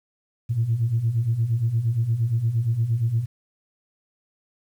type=beating tone pair; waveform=sine; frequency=109.6 / 118.2 Hz; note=A2 / A#2; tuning=-6 / +24 cents; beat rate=8.6 Hz; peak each=-25 / -20 dBFS; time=0.49-3.26 s; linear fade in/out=20 ms; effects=tanh soft clip ceiling -13 dBFS + 9-bit